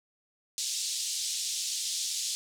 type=band-pass noise; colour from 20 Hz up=white; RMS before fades=-33 dBFS; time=0.58-2.35 s; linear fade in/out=0 ms; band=3500 to 8000 Hz; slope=24 dB/octave; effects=none